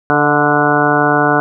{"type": "harmonic tone with a mistuned harmonic", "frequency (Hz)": 146.83, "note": "D3", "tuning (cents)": 0, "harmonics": [1, 2, 3, 4, 5, 6, 7, 8, 9, 10], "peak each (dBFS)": [-21, -17, -18, -20, -16, -22, -20, -22, -21, -16], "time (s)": [0.1, 1.4], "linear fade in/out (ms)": 0, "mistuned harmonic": 4, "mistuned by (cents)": 32, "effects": []}